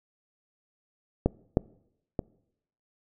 clicks, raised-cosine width 2 ms, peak -8 / -7 / -15 dBFS, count 3, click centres 1.26 / 1.571 / 2.192 s, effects noise-tail reverb RT60 0.8 s tail -24 dB re dry

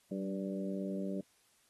harmonic tone with a mistuned harmonic, 97.4 Hz, G2, 11 cents flat, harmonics 2 / 3 / 4 / 5 / 6, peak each -37 / -42 / -44 / -47 / -44 dBFS, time 0.11-1.21 s, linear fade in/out 5 ms, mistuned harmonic 2, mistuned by -27 cents, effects white hiss -70 dBFS RMS until 1.69 s + AAC 32 kbps

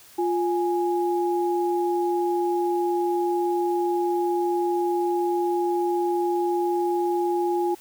sine tone pair together, 350.3 / 830.6 Hz, F4 / G#5, +5 / 0 cents, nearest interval octave + minor third, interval 1495 cents, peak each -22 / -26 dBFS, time 0.18-7.75 s, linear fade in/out 10 ms, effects white hiss -50 dBFS RMS until 7.8 s

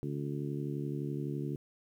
harmonic tone, 71.8 Hz, D2, 39 cents flat, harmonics 2 / 3 / 4 / 5 / 6, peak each -36 / -43 / -40 / -41 / -47 dBFS, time 0.03-1.56 s, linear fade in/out 0 ms, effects 11-bit

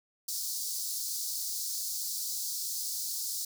pink high-pass noise, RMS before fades -35 dBFS, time 0.28-3.45 s, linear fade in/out 5 ms, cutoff 4400 Hz, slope 48 dB/octave, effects none

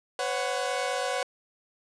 sawtooth chord, B suspended second, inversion none, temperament equal with one note detuned, 505.1 / 554.4 / 740 Hz, B4 / C#5 / F#5, +39 / 0 / 0 cents, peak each -28 dBFS, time 0.19-1.23 s, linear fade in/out 2 ms, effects resampled to 22050 Hz + 9-bit

